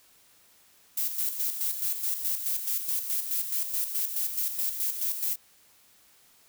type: noise with tremolo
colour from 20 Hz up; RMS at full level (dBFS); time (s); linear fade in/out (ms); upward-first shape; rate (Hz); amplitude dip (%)
violet; -28; 0.97-5.36; 5; square; 4.7; 55
effects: white hiss -60 dBFS RMS until 6.48 s